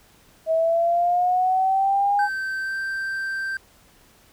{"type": "linear sweep", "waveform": "sine", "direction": "up", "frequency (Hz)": [640, 826], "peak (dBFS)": -17, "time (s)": [0.46, 2.29], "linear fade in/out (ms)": 50}
{"type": "tone with pitch glide", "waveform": "triangle", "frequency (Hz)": [1551, 1567.2], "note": ["G6", "G6"], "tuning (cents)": [-19, -1], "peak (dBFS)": -23, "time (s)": [2.19, 3.57], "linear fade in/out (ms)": 2, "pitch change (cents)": 18, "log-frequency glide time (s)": [2.59, 2.76]}
{"effects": ["pink hiss -55 dBFS RMS until 4.32 s"]}